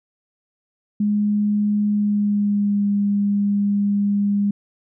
sine tone with pitch glide, 207.7 to 202.7 Hz, G#3 to G#3, 0 to -42 cents, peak -16 dBFS, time 1-4.51 s, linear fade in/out 5 ms, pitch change -42 cents, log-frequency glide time 1.89-2.88 s, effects none

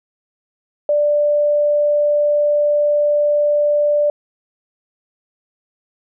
sine tone, 589 Hz, D5, 5 cents sharp, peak -12 dBFS, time 0.89-4.1 s, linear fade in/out 2 ms, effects none

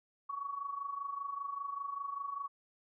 sine tone with amplitude modulation, 1123 Hz, C#6, 22 cents sharp, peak -34 dBFS, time 0.29-2.48 s, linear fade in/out 10 ms, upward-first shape sine, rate 25.1 Hz, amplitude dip 70%, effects none

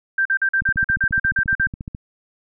sine tone bursts, 1572 Hz, G6, 4 cents sharp, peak -15 dBFS, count 13, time 0.18-1.67 s, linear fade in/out 5 ms, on 74 ms, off 44 ms
click train, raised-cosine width 5 ms, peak -17 dBFS, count 20, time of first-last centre 0.62-1.949 s, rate 14.3 Hz
effects none

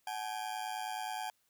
40% pulse ring-modulated tone, 800 Hz, G5, 35 cents sharp, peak -33 dBFS, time 0.07-1.3 s, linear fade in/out 2 ms, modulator 54.7 Hz, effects white hiss -75 dBFS RMS until 1.49 s

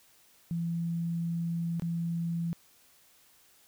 sine tone with dropouts, 168.5 Hz, E3, 38 cents sharp, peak -29 dBFS, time 0.51-2.53 s, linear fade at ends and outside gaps 0 ms, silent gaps 1.797-1.821 s, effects white hiss -62 dBFS RMS until 3.67 s

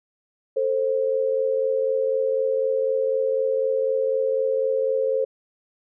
sine tone pair together, 444 / 528 Hz, A4 / C5, +16 / +16 cents, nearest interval minor third, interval 300 cents, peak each -24 / -21 dBFS, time 0.56-5.25 s, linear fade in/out 10 ms, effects none

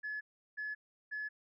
sine tone bursts, 1709 Hz, G#6, 49 cents sharp, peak -36 dBFS, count 3, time 0.03-1.29 s, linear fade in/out 20 ms, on 180 ms, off 360 ms, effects tanh soft clip ceiling -33 dBFS

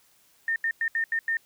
sine tone bursts at uneven times, 1819 Hz, A#6, 43 cents flat, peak -23 dBFS, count 6, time 0.48-0.56 / 0.64-0.71 / 0.81-0.88 / 0.95-1.04 / 1.12-1.19 / 1.28-1.37 s, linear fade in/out 2 ms, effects white hiss -62 dBFS RMS until 1.45 s

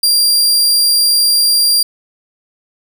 sawtooth tone, 4763 Hz, D8, 24 cents sharp, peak -6 dBFS, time 0.03-1.83 s, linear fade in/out 5 ms, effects none

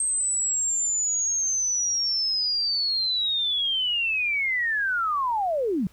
sine linear sweep, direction down, 8372 to 164.81 Hz, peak -22 dBFS, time 0-5.87 s, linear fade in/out 2 ms, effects added 60 Hz sine -57 dBFS peak until 5.92 s + pink hiss -58 dBFS RMS until 5.92 s

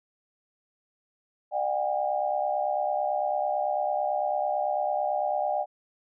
sine tone cluster, 601 / 736 / 805 Hz, D5 / F#5 / G5, +40 / -9 / +46 cents, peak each -29 dBFS, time 1.51-5.66 s, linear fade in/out 50 ms, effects none

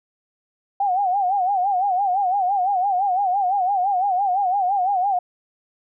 sine tone with vibrato, 765 Hz, G5, 42 cents flat, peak -17 dBFS, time 0.8-5.19 s, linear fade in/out 5 ms, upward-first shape sine, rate 5.9 Hz, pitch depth 120 cents each way, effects none

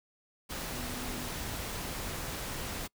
sine tone in noise, 246.9 Hz, B3, in tune, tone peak -43 dBFS, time 0.73-1.29 s, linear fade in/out 20 ms, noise pink, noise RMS -38 dBFS, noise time 0.49-2.88 s, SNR -8 dB, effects noise-tail reverb RT60 0.1 s tail -25 dB re dry

